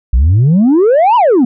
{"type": "exponential two-way sweep", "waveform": "sine", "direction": "up then down", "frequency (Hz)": [55, 1009, 228], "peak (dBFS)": -3, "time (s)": [0.13, 1.45], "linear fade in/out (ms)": 5, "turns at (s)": 1.16, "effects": ["tanh soft clip ceiling -4 dBFS"]}